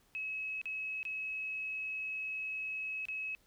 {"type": "tone with dropouts", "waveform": "sine", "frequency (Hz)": 2570, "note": "E7", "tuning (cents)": -45, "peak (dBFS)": -36, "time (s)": [0.15, 3.35], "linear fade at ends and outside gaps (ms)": 0, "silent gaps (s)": [[0.615, 0.656], [1.03, 1.052], [3.054, 3.085]], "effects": ["pink hiss -69 dBFS RMS until 3.46 s"]}